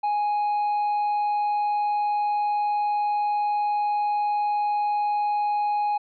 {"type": "tone with hard clipping", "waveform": "sine", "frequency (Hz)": 830.6, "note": "G#5", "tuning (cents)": 0, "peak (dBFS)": -22, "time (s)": [0.03, 5.98], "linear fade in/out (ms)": 10, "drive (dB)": 2, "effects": ["resampled to 11025 Hz"]}